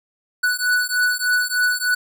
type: beating tone pair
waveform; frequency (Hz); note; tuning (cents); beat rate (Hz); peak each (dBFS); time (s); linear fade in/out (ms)
square; 1480 / 1483.3; F#6 / F#6; 0 / +4; 3.3; -21; 0.43-1.95; 10
effects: none